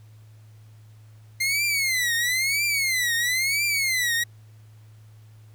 sawtooth tone with vibrato, 2093 Hz, C7, in tune, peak -18 dBFS, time 1.4-4.24 s, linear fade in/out 10 ms, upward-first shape triangle, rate 1 Hz, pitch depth 230 cents each way, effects added 108 Hz sine -46 dBFS peak until 5.54 s + pink hiss -62 dBFS RMS until 5.54 s

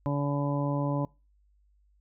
harmonic tone, 142.9 Hz, D3, 47 cents flat, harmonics 1 / 2 / 3 / 4 / 5 / 6 / 7, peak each -28 / -31 / -43 / -34 / -47 / -40 / -38 dBFS, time 0.06-1.05 s, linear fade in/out 0 ms, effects noise-tail reverb RT60 0.3 s tail -26 dB re dry + added 50 Hz sine -62 dBFS peak until 2 s

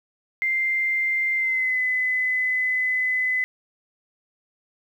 sine tone with pitch glide, 2093 to 2016 Hz, C7 to B6, 0 to +35 cents, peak -20 dBFS, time 0.42-3.44 s, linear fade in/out 0 ms, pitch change -65 cents, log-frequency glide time 1.35-1.79 s, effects 9-bit

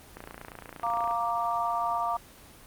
click train, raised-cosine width 0.5 ms, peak -25 dBFS, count 28, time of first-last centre 0.17-1.111 s, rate 28.7 Hz
sine chord, Bb major, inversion second, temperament equal, 698.5 / 932.3 / 1174.7 Hz, F5 / Bb5 / D6, 0 / 0 / 0 cents, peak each -30 dBFS, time 0.83-2.17 s, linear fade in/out 5 ms
effects pink hiss -51 dBFS RMS until 2.66 s + Opus 24 kbps

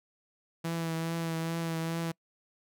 sawtooth tone with vibrato, 164.81 Hz, E3, in tune, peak -27 dBFS, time 0.64-2.12 s, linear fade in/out 10 ms, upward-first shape triangle, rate 2.4 Hz, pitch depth 26 cents each way, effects noise-tail reverb RT60 0.1 s tail -26 dB re dry

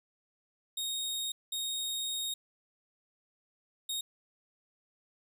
sawtooth tone bursts at uneven times, 3729 Hz, A#7, in tune, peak -30 dBFS, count 3, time 0.77-1.32 / 1.52-2.34 / 3.89-4.01 s, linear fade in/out 5 ms, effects none

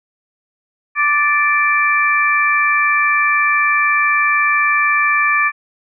harmonic tone, 586 Hz, D5, 4 cents flat, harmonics 2 / 3 / 4, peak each -16 / -16 / -16 dBFS, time 0.95-5.52 s, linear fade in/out 50 ms, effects none

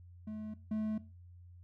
triangle tone pair in turn, 215 / 216 Hz, A3 / A3, -40 / -32 cents, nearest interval unison, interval 8 cents, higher second, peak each -37 / -30 dBFS, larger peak second, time 0.27-0.54 / 0.71-0.98 s, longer neither, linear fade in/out 5 ms, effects noise-tail reverb RT60 0.3 s tail -17 dB re dry + added 88 Hz sine -52 dBFS peak until 1.63 s

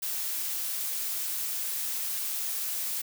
blue noise, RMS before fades -32 dBFS, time 0.02-3.02 s, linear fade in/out 10 ms, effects none

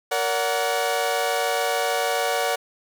sawtooth chord, Bb augmented, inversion none, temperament equal with one note detuned, 466.2 / 572.9 / 740 Hz, Bb4 / D5 / F#5, 0 / -43 / 0 cents, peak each -23 / -22 / -21 dBFS, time 0.11-2.56 s, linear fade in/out 10 ms, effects none

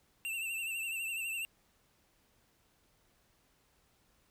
square tone with vibrato, 2700 Hz, E7, 41 cents sharp, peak -36 dBFS, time 0.25-1.45 s, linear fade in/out 0 ms, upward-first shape triangle, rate 12 Hz, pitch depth 70 cents each way, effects pink hiss -71 dBFS RMS until 4.3 s

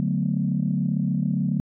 sine chord, B minor seventh, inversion first, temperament equal, 146.83 / 185 / 220 / 246.9 Hz, D3 / F#3 / A3 / B3, 0 / 0 / 0 / 0 cents, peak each -25 / -24 / -27 / -30 dBFS, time 0-1.6 s, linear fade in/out 0 ms, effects tanh soft clip ceiling -11 dBFS

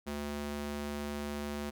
square tone with high-pass filter, 72.8 Hz, D2, 15 cents flat, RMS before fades -38 dBFS, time 0.06-1.71 s, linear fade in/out 20 ms, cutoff 170 Hz, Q 1, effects none

